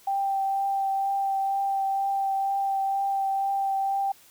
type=tone with vibrato; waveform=sine; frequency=784 Hz; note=G5; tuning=in tune; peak=-23 dBFS; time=0.07-4.12 s; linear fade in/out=5 ms; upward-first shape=triangle; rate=2.1 Hz; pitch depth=14 cents each way; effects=white hiss -55 dBFS RMS until 4.3 s